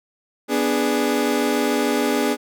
30% pulse chord, G# diminished, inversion first, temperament equal, 246.9 / 293.7 / 415.3 Hz, B3 / D4 / G#4, 0 / 0 / 0 cents, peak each -20 dBFS, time 0.48-2.37 s, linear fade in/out 50 ms, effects none

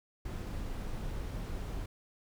brown noise, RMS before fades -38 dBFS, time 0.25-1.86 s, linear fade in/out 5 ms, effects none

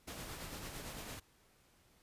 pink noise with tremolo, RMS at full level -45 dBFS, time 0.07-1.2 s, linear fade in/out 10 ms, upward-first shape sine, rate 8.9 Hz, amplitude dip 35%, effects pink hiss -69 dBFS RMS until 2.02 s + resampled to 32000 Hz

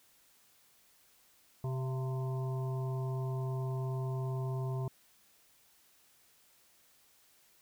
harmonic tone with a mistuned harmonic, 129.9 Hz, C3, 12 cents flat, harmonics 1 / 3 / 5 / 7 / 8, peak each -33 / -43 / -47 / -50 / -51 dBFS, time 1.64-4.88 s, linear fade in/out 2 ms, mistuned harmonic 5, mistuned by +52 cents, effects white hiss -66 dBFS RMS until 7.61 s

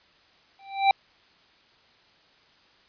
square tone with exponential growth, 784 Hz, G5, in tune, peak -14 dBFS, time 0.59-0.91 s, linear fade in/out 2 ms, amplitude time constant 69 ms, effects white hiss -59 dBFS RMS until 2.88 s + resampled to 11025 Hz

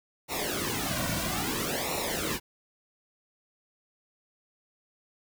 pink noise with flanger, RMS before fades -31 dBFS, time 0.28-2.4 s, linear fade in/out 50 ms, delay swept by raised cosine 0.62 to 2.42 ms, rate 0.6 Hz, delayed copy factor -0.85, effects none

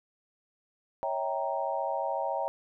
sine chord, C# diminished seventh, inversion none, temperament equal with one note detuned, 554.4 / 648.3 / 784 / 932.3 Hz, C#5 / E5 / G5 / Bb5, 0 / -29 / 0 / 0 cents, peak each -34 / -34 / -34 / -34 dBFS, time 1.03-2.48 s, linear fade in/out 0 ms, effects none

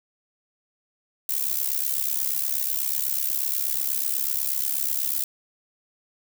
violet noise with amplitude modulation, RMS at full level -22 dBFS, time 1.29-5.24 s, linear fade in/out 2 ms, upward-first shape sine, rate 68.2 Hz, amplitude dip 85%, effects none

